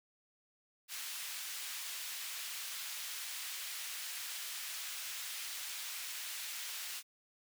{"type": "high-pass noise", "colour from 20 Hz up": "pink", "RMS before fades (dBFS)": -43, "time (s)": [0.88, 7.03], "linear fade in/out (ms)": 50, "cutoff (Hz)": 2200, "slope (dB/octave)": 12, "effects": []}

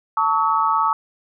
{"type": "tone cluster", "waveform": "sine", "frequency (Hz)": [889, 1128, 1285], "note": ["A5", "C#6", "E6"], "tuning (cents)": [18, 30, -45], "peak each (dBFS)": -20, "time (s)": [0.17, 0.93], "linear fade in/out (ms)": 2, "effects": []}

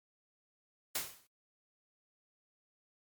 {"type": "noise with exponential decay", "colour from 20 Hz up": "white", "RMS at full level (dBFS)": -32, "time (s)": [0.95, 1.27], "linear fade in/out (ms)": 5, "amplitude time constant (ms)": 68, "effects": ["noise-tail reverb RT60 0.1 s tail -21 dB re dry", "MP3 96 kbps"]}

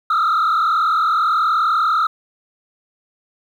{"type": "tone with frequency modulation", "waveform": "sine", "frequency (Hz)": 1299, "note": "E6", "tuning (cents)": -26, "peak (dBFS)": -11, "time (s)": [0.1, 2.07], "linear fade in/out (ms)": 5, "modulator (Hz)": 40.4, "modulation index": 1.9, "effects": ["tanh soft clip ceiling -13 dBFS", "8-bit"]}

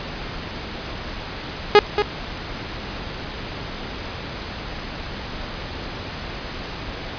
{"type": "tone with echo", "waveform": "sawtooth", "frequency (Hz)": 415.3, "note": "G#4", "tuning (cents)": 0, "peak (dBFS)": -3, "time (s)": [1.75, 1.79], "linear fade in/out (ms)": 0, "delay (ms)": 230, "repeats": 1, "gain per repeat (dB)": -9, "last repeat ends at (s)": 2.02, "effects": ["pink hiss -31 dBFS RMS until 7.18 s", "resampled to 11025 Hz"]}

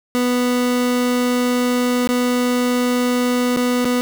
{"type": "tone with dropouts", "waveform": "30% pulse", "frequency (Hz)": 246.9, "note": "B3", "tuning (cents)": 0, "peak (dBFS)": -13, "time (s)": [0.15, 4.01], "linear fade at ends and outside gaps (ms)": 0, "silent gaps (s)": [[2.074, 2.09], [3.563, 3.57], [3.846, 3.853]], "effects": ["7-bit"]}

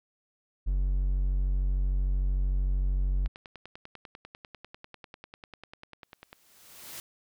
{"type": "tone", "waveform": "triangle", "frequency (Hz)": 46.61, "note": "F#1", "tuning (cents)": 13, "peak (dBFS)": -22, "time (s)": [0.66, 3.28], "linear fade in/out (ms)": 20}
{"type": "click train", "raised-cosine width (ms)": 0.3, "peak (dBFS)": -28, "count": 32, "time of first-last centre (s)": [3.26, 6.329], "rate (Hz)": 10.1}
{"type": "noise with exponential growth", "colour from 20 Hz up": "white", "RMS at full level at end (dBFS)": -40, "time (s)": [6.03, 7], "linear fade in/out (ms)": 1, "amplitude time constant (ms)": 210}
{"effects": []}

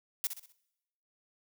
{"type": "noise with echo", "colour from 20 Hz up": "blue", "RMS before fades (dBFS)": -31, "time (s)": [0.24, 0.27], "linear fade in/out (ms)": 0, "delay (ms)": 63, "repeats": 4, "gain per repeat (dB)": -8, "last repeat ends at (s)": 0.522, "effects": ["noise-tail reverb RT60 0.9 s tail -23 dB re dry"]}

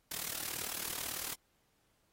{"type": "noise with amplitude modulation", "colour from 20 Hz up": "white", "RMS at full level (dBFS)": -36, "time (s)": [0.11, 1.34], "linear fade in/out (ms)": 5, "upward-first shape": "sine", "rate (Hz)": 38, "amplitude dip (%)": 90, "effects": ["pink hiss -75 dBFS RMS until 2.12 s", "AAC 48 kbps"]}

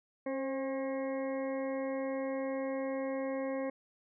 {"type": "harmonic tone with a mistuned harmonic", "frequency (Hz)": 270, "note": "C#4", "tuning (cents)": -45, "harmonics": [1, 2, 3, 4, 6, 7, 8], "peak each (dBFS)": [-37, -35, -48, -47, -55, -51, -51], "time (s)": [0.26, 3.7], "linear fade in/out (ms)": 5, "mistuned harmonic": 2, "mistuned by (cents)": -24, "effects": []}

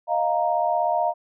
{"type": "chord", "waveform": "sine", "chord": "Eb suspended second", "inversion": "none", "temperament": "equal", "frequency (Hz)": [622.3, 698.5, 932.3], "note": ["Eb5", "F5", "Bb5"], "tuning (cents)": [0, 0, 0], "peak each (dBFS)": [-25, -22, -25], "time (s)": [0.07, 1.14], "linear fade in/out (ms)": 50, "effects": []}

